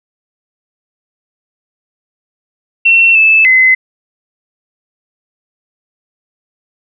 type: tone with pitch steps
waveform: sine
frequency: 2710 / 2624 / 2043 Hz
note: E7 / E7 / C7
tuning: +47 / -9 / -42 cents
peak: -4 dBFS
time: 2.85-3.75 s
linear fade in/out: 10 ms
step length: 300 ms
effects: none